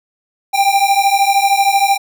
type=beating tone pair; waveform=square; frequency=786 / 799 Hz; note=G5 / G5; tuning=+4 / +33 cents; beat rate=13 Hz; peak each=-14 dBFS; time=0.53-1.98 s; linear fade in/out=20 ms; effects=none